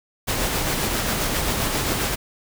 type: noise with tremolo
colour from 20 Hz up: pink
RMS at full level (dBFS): -22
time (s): 0.27-2.16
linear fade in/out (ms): 20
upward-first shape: sine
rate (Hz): 7.5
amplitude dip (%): 30
effects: none